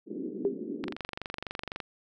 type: band-pass noise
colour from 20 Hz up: white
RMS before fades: -37 dBFS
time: 0.06-0.96 s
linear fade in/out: 50 ms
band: 200 to 390 Hz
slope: 48 dB/octave
type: tone with exponential decay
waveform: sine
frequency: 399.6 Hz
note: G4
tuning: 33 cents sharp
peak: -21 dBFS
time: 0.45-0.64 s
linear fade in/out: 1 ms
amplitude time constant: 41 ms
type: click train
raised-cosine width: 0.3 ms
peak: -19 dBFS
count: 24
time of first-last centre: 0.84-1.802 s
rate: 23.9 Hz
effects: none